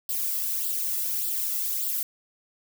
violet noise with flanger, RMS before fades -28 dBFS, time 0.09-2.03 s, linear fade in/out 2 ms, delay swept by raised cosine 0.23 to 1.53 ms, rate 1.7 Hz, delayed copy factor +0.6, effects none

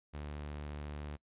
sawtooth tone, 73.8 Hz, D2, 9 cents sharp, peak -37 dBFS, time 0.13-1.17 s, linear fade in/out 20 ms, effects noise-tail reverb RT60 0.1 s tail -24 dB re dry + resampled to 8000 Hz

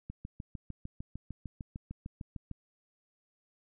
click train, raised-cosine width 5 ms, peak -28 dBFS, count 17, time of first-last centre 0.1-2.513 s, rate 6.63 Hz, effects none

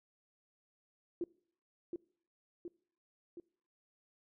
sine tone with echo, 345.5 Hz, F4, 19 cents flat, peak -33 dBFS, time 1.21-1.24 s, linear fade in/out 2 ms, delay 720 ms, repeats 3, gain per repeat -4 dB, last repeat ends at 3.4 s, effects noise-tail reverb RT60 0.6 s tail -24 dB re dry

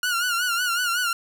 sawtooth tone with vibrato, 1427 Hz, F6, 37 cents sharp, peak -18 dBFS, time 0.03-1.13 s, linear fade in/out 2 ms, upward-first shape sine, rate 5.4 Hz, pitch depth 80 cents each way, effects none

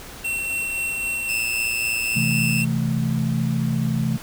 square tone with tremolo, 2716 Hz, F7, 49 cents flat, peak -23 dBFS, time 0.24-2.65 s, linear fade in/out 10 ms, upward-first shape sine, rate 3.8 Hz, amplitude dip 25%
sawtooth tone, 2600 Hz, E7, 24 cents flat, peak -22 dBFS, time 1.28-2.63 s, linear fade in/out 20 ms
sine chord, A minor, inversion first, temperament equal, 130.81 / 164.81 / 220 Hz, C3 / E3 / A3, 0 / 0 / 0 cents, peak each -23 / -24 / -24 dBFS, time 2.15-4.18 s, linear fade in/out 20 ms
effects pink hiss -39 dBFS RMS until 4.22 s

